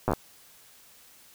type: slowing click train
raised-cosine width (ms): 1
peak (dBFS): -11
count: 6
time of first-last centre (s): 0.08-0.134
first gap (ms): 8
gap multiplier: 1.15
effects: white hiss -55 dBFS RMS until 1.34 s